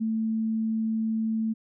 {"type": "tone", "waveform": "sine", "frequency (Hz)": 221.8, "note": "A3", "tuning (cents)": 14, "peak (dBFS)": -24, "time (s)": [0, 1.54], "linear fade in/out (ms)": 20, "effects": []}